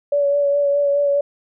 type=tone with vibrato; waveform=sine; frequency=570 Hz; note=C#5; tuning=48 cents sharp; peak=-14 dBFS; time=0.12-1.21 s; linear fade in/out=5 ms; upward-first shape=sine; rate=4.8 Hz; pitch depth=20 cents each way; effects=none